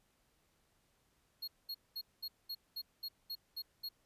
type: tone bursts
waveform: square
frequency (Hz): 4300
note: C8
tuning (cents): +47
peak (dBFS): -40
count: 10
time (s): 1.42-3.89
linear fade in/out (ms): 10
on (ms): 58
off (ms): 210
effects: pink hiss -75 dBFS RMS until 4.05 s + resampled to 32000 Hz